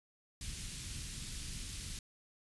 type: band-stop noise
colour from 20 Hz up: pink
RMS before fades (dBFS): -43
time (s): 0.41-1.99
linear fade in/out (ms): 2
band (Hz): 150 to 3200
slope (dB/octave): 12
effects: resampled to 24000 Hz